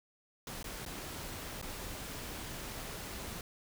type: noise with dropouts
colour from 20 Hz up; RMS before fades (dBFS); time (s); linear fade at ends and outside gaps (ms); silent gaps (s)
pink; -43; 0.47-3.41; 2; 0.629-0.642 / 0.852-0.861 / 1.616-1.625
effects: none